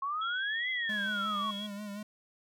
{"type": "exponential two-way sweep", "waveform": "sine", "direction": "up then down", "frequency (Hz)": [1080, 2071, 1080], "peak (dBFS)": -31, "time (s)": [0.02, 1.51], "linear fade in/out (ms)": 5, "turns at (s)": 0.7}
{"type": "tone", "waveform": "sine", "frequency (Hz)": 3322, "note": "G#7", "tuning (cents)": 0, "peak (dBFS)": -38, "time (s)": [0.21, 1.67], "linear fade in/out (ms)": 10}
{"type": "tone with vibrato", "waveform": "square", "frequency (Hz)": 205.6, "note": "G#3", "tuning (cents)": -17, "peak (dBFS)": -39, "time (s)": [0.89, 2.03], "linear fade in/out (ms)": 5, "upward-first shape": "sine", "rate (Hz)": 5.6, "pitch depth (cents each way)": 49}
{"effects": []}